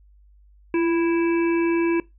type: harmonic tone with a mistuned harmonic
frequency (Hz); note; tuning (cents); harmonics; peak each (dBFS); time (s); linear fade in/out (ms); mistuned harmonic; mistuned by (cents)
329.6; E4; 0; 1 / 3 / 5 / 7 / 8; -18 / -32 / -35 / -34 / -35; 0.74-2; 2; 1; +42
effects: noise-tail reverb RT60 0.2 s tail -21 dB re dry + added 50 Hz sine -50 dBFS peak until 2.18 s